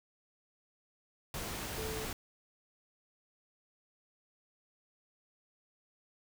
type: tone in noise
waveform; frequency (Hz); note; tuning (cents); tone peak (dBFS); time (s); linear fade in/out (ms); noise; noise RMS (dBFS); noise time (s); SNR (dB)
sine; 438; A4; -8; -40; 1.78-2.05; 2; pink; -40; 1.34-2.13; -3
effects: none